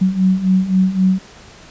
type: beating tone pair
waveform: sine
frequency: 185 / 188.8 Hz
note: F#3 / F#3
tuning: 0 / +35 cents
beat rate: 3.8 Hz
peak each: -17 / -13 dBFS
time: 0.01-1.19 s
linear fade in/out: 10 ms
effects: pink hiss -41 dBFS RMS until 1.7 s + resampled to 16000 Hz